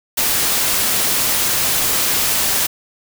white noise, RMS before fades -17 dBFS, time 0.17-2.67 s, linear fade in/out 10 ms, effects none

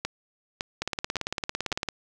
two click trains, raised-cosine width 0.2 ms, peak -11 / -11 dBFS, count 20 / 4, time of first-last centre 0.82-1.887 / 0.05-1.726 s, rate 17.8 / 1.79 Hz, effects none

